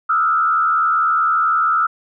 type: tone with frequency modulation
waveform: sine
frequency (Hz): 1318.5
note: E6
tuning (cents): 0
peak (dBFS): -13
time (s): 0.09-1.87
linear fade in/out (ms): 10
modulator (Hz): 75.6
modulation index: 1
effects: none